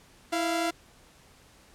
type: tone pair together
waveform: sawtooth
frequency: 330 / 691.6 Hz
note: E4 / F5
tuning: +2 / -17 cents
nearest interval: octave + minor second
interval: 1281 cents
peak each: -25 dBFS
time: 0.32-0.71 s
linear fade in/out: 10 ms
effects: pink hiss -57 dBFS RMS until 1.74 s + low-pass 11000 Hz 12 dB/octave